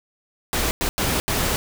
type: noise bursts at uneven times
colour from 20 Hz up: pink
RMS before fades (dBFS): -22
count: 4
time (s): 0.53-0.71 / 0.81-0.89 / 0.98-1.2 / 1.28-1.56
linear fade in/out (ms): 0
effects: none